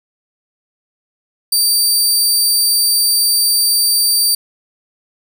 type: tone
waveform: 20% pulse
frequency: 4646 Hz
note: D8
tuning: 20 cents flat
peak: -5 dBFS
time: 1.52-4.35 s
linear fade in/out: 5 ms
effects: none